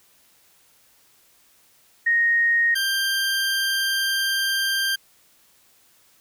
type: tone pair in turn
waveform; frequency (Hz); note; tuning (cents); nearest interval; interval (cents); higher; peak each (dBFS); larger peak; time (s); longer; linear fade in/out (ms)
sine / 20% pulse; 1864.7 / 1582.6; A#6 / G6; 0 / +16; minor third; 284; first; -16; neither; 2.06-2.75 / 2.75-4.96; second; 10
effects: white hiss -58 dBFS RMS until 6.2 s